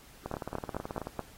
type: two click trains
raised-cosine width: 1 ms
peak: -22 / -18 dBFS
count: 16 / 5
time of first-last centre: 0.26-1.071 / 0.34-1.193 s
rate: 18.5 / 4.69 Hz
effects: pink hiss -55 dBFS RMS until 1.37 s + AAC 48 kbps